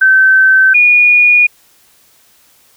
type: tone pair in turn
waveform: sine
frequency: 1541 / 2446 Hz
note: G6 / D#7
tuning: -30 / -30 cents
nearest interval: minor sixth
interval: 800 cents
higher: second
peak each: -4 dBFS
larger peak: neither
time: 0.01-0.74 / 0.74-1.47 s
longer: neither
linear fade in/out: 10 ms
effects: white hiss -49 dBFS RMS until 2.76 s